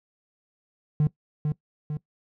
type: tone with echo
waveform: triangle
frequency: 150.2 Hz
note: D3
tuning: 39 cents sharp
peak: -15 dBFS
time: 1-1.07 s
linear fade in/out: 2 ms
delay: 450 ms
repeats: 2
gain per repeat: -5 dB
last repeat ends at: 1.97 s
effects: noise-tail reverb RT60 0.1 s tail -20 dB re dry + tanh soft clip ceiling -12 dBFS